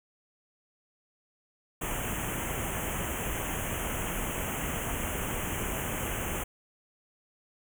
pink band-stop noise, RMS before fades -33 dBFS, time 1.81-6.44 s, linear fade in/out 10 ms, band 3200 to 6300 Hz, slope 96 dB/octave, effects none

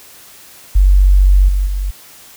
sine tone with level steps, 47.43 Hz, F#1, 44 cents sharp, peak -5 / -11 / -15 dBFS, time 0.75-1.91 s, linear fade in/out 10 ms, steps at 1.48 / 1.66 s, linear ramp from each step 10 ms, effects white hiss -40 dBFS RMS until 2.36 s

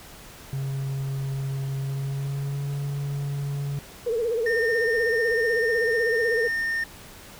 triangle tone with pitch glide, 136 to 141.53 Hz, C#3 to C#3, -33 to +36 cents, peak -24 dBFS, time 0.53-3.79 s, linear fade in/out 0 ms, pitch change +69 cents, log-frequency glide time 1.85-2.74 s
sine tone with vibrato, 461.8 Hz, A#4, 16 cents flat, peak -22 dBFS, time 4.06-6.48 s, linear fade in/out 10 ms, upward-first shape sine, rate 16 Hz, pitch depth 96 cents each way
triangle tone, 1821 Hz, A#6, 41 cents flat, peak -22 dBFS, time 4.46-6.84 s, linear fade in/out 5 ms
effects pink hiss -45 dBFS RMS until 7.39 s

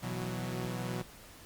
sawtooth chord, B suspended fourth, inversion none, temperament equal with one note detuned, 123.47 / 164.81 / 183.93 Hz, B2 / E3 / F#3, 0 / 0 / -10 cents, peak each -34 / -38 / -35 dBFS, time 0.02-1.03 s, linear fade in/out 20 ms, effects pink hiss -53 dBFS RMS until 1.45 s + Opus 48 kbps

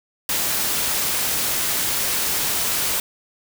white noise, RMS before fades -22 dBFS, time 0.29-3 s, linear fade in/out 2 ms, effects none

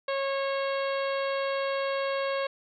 harmonic tone, 547 Hz, C#5, 23 cents flat, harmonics 1 / 2 / 3 / 4 / 5 / 6 / 7 / 8, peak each -28 / -34 / -38 / -40 / -42 / -44 / -45 / -46 dBFS, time 0.08-2.47 s, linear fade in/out 5 ms, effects none

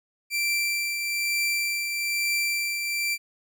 sawtooth tone with tremolo, 2349 Hz, D7, in tune, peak -19 dBFS, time 0.3-3.18 s, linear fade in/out 50 ms, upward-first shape triangle, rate 1.1 Hz, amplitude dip 45%, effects none

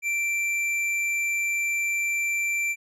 sine tone with hard clipping, 2349 Hz, D7, in tune, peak -25 dBFS, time 0.02-2.76 s, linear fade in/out 50 ms, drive 8 dB, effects none

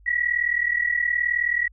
sine tone pair together, 1909 / 1948 Hz, A#6 / B6, +41 / -24 cents, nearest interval unison, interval 35 cents, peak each -23 dBFS, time 0.06-1.68 s, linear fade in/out 10 ms, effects added 50 Hz sine -49 dBFS peak until 1.72 s

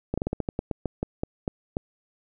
slowing click train, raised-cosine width 2 ms, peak -13 dBFS, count 14, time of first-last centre 0.14-1.769 s, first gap 36 ms, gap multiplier 1.19, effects none

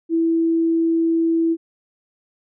sine tone, 329.6 Hz, E4, in tune, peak -15 dBFS, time 0.09-1.57 s, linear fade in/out 50 ms, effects none

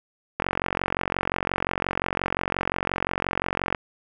click train, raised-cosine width 0.5 ms, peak -8 dBFS, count 154, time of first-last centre 0.4-3.748 s, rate 45.7 Hz, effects none

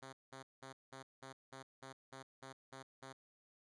5% pulse tone bursts, 133.3 Hz, C3, 33 cents sharp, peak -39 dBFS, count 11, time 0.02-3.13 s, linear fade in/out 10 ms, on 110 ms, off 190 ms, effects resampled to 22050 Hz

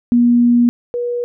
sine tone pair in turn, 240 / 482.8 Hz, B3 / B4, -49 / -39 cents, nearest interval octave, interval 1210 cents, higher second, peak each -8 / -17 dBFS, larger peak first, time 0.12-0.69 / 0.94-1.24 s, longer first, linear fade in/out 0 ms, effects none

